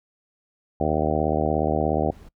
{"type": "harmonic tone", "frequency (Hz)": 76.9, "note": "D#2", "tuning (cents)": -20, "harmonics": [1, 2, 3, 4, 5, 6, 7, 8, 9, 10], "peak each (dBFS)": [-29, -29, -29, -29, -29, -29, -29, -29, -29, -29], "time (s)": [0.8, 2.11], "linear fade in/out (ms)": 5}
{"type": "noise", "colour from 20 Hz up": "brown", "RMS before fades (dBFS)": -45, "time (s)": [2.11, 2.29], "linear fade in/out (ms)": 10}
{"effects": ["noise-tail reverb RT60 0.1 s tail -23 dB re dry"]}